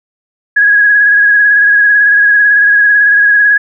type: tone with vibrato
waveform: sine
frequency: 1661.2 Hz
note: G#6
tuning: in tune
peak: -4 dBFS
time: 0.56-3.58 s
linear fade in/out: 10 ms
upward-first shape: triangle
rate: 18 Hz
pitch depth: 41 cents each way
effects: none